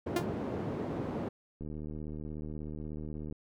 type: band-pass noise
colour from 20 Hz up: white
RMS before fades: -36 dBFS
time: 0.06-1.29 s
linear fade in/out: 10 ms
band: 100 to 400 Hz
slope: 12 dB/octave
type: tone with exponential decay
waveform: sawtooth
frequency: 349.2 Hz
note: F4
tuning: in tune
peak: -22 dBFS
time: 0.16-0.27 s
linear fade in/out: 5 ms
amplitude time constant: 22 ms
type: click train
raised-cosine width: 3 ms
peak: -29 dBFS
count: 132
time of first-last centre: 1.61-3.325 s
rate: 76.4 Hz
effects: none